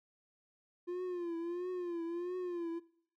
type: tone with vibrato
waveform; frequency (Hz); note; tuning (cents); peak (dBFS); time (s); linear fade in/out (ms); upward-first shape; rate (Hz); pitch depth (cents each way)
triangle; 349.2; F4; 0; -34; 0.87-2.8; 20; triangle; 1.5; 94
effects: noise-tail reverb RT60 0.6 s tail -20 dB re dry